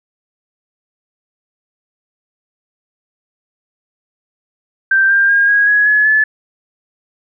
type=tone with pitch steps; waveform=sine; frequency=1568 / 1593.6 / 1619.5 / 1646 / 1672.8 / 1700.1 / 1727.8 Hz; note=G6 / G6 / G#6 / G#6 / G#6 / G#6 / A6; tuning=0 / +28 / -44 / -16 / +12 / +40 / -32 cents; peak=-8 dBFS; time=4.91-6.24 s; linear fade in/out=5 ms; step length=190 ms; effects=none